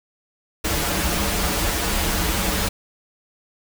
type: noise with comb filter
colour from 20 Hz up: pink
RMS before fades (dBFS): -22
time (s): 0.64-2.69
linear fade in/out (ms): 10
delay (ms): 7.8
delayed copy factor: -0.95
effects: none